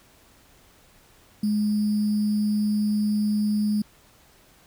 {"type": "tone with sample-and-hold", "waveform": "sine", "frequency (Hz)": 210, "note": "G#3", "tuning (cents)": 19, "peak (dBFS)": -20, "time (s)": [1.43, 3.82], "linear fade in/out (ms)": 5, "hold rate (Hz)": 4900, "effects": ["pink hiss -56 dBFS RMS until 4.66 s"]}